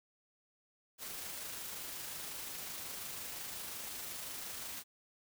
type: noise with amplitude modulation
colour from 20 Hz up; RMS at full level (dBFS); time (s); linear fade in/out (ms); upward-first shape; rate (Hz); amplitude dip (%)
white; -43; 0.98-4.84; 50; sine; 25.6; 25
effects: none